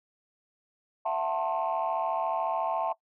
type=chord; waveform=sine; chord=F# half-diminished seventh; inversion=third; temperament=just; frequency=666 / 740 / 888 / 1065.6 Hz; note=E5 / F#5 / A5 / C6; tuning=+18 / 0 / +16 / +31 cents; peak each=-30 / -32 / -30 / -33 dBFS; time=1.05-2.93 s; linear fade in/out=10 ms; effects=noise-tail reverb RT60 0.1 s tail -20 dB re dry + tanh soft clip ceiling -20 dBFS